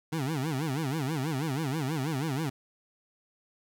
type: tone with vibrato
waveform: 25% pulse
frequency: 145.5 Hz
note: D3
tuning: 16 cents flat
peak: -25 dBFS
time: 0.12-2.5 s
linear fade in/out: 10 ms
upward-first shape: sine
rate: 6.2 Hz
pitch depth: 220 cents each way
effects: none